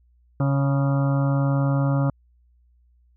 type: harmonic tone with a mistuned harmonic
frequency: 138.59 Hz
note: C#3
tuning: in tune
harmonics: 1 / 2 / 4 / 5 / 6 / 7 / 8 / 9 / 10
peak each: -19 / -26 / -30 / -37 / -39 / -38 / -41 / -36 / -40 dBFS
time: 0.4-2.1 s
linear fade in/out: 2 ms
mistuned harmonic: 9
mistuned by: -24 cents
effects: added 60 Hz sine -56 dBFS peak until 3.16 s